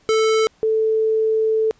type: tone pair in turn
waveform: square / sine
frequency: 440 / 440 Hz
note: A4 / A4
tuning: 0 / 0 cents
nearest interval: unison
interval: 0 cents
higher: neither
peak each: -15 dBFS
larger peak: neither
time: 0.09-0.47 / 0.63-1.71 s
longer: second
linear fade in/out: 0 ms
effects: pink hiss -57 dBFS RMS until 1.79 s + resampled to 16000 Hz